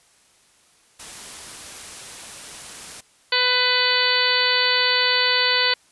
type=noise; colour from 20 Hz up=white; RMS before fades=-37 dBFS; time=0.99-3.01 s; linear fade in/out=10 ms
type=harmonic tone; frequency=499.1 Hz; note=B4; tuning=18 cents sharp; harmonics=1 / 2 / 3 / 4 / 5 / 6 / 7 / 8 / 9; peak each=-28 / -27 / -25 / -24 / -28 / -25 / -27 / -25 / -23 dBFS; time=3.32-5.74 s; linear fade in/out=5 ms
effects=white hiss -57 dBFS RMS until 5.91 s + resampled to 24000 Hz